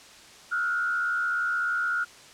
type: tone with frequency modulation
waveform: sine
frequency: 1420 Hz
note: F6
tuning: 28 cents sharp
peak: -24 dBFS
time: 0.51-2.05 s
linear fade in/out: 20 ms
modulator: 76.7 Hz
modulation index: 0.83
effects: white hiss -49 dBFS RMS until 2.33 s + low-pass 7000 Hz 12 dB/octave